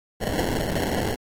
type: noise with sample-and-hold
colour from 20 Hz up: violet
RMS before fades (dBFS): -25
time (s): 0.2-1.16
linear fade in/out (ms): 20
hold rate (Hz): 1225
effects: AAC 48 kbps